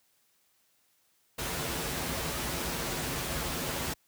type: noise with comb filter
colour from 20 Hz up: pink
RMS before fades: -33 dBFS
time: 1.38-3.94 s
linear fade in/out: 10 ms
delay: 9.9 ms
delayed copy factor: -0.5
effects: white hiss -70 dBFS RMS until 4.07 s + high-pass 60 Hz 12 dB/octave